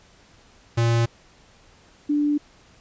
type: tone pair in turn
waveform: square / sine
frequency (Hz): 116.54 / 293.7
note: A#2 / D4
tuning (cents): 0 / 0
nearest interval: octave + major third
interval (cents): 1600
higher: second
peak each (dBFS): -18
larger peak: neither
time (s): 0.77-1.06 / 2.09-2.38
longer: neither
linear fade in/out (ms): 10
effects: pink hiss -54 dBFS RMS until 2.8 s + resampled to 16000 Hz